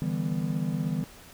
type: chord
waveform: triangle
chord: E minor seventh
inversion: third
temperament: just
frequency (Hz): 148.33 / 164.81 / 197.78 / 247.2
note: D3 / E3 / G3 / B3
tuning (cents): +18 / 0 / +16 / +2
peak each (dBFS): -30 / -28 / -31 / -32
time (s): 0.02-1.04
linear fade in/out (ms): 0
effects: pink hiss -50 dBFS RMS until 1.33 s